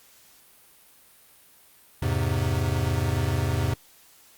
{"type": "chord", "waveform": "square", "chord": "E augmented", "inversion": "none", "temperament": "equal with one note detuned", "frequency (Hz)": [84.09, 103.83, 130.81], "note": ["E2", "G#2", "B#2"], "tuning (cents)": [35, 0, 0], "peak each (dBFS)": -28, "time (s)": [2.02, 3.74], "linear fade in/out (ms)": 5, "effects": ["white hiss -55 dBFS RMS until 4.37 s", "Opus 48 kbps"]}